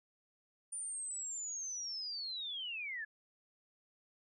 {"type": "linear sweep", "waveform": "sine", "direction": "down", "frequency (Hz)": [9340, 1670], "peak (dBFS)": -39, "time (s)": [0.72, 3.05], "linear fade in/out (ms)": 10, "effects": []}